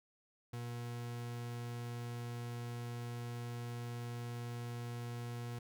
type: tone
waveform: 40% pulse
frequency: 119.6 Hz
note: A#2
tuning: 45 cents sharp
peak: -40 dBFS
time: 0.53-5.59 s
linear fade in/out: 5 ms
effects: none